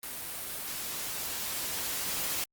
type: noise with level ramp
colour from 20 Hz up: white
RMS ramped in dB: -39 to -32 dBFS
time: 0.03-2.44 s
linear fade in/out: 2 ms
effects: Opus 32 kbps